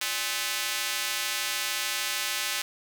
square tone with high-pass filter, 116.7 Hz, A#2, 2 cents sharp, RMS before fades -30 dBFS, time 0.01-2.62 s, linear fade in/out 5 ms, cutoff 2300 Hz, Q 0.77, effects none

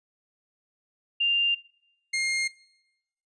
sine / sawtooth tone pair in turn, 2794 / 2128 Hz, F7 / C7, 0 / +29 cents, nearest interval perfect fourth, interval 471 cents, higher first, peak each -21 dBFS, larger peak neither, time 1.2-1.55 / 2.13-2.48 s, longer neither, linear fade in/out 10 ms, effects noise-tail reverb RT60 0.9 s tail -22 dB re dry + resampled to 22050 Hz

